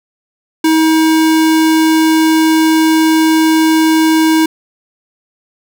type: tone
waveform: square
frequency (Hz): 318.6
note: D#4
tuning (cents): +41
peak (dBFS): -8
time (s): 0.64-4.46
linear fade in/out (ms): 5
effects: none